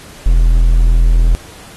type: tone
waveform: triangle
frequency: 41.43 Hz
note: E1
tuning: 9 cents sharp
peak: -4 dBFS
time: 0.26-1.35 s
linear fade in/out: 0 ms
effects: pink hiss -37 dBFS RMS until 1.76 s + AAC 32 kbps